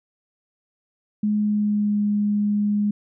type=tone with pitch glide; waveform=sine; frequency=210 to 206.9 Hz; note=G#3 to G#3; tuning=+19 to -6 cents; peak=-18 dBFS; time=1.23-2.91 s; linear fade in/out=5 ms; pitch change=-25 cents; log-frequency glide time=1.37-2 s; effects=none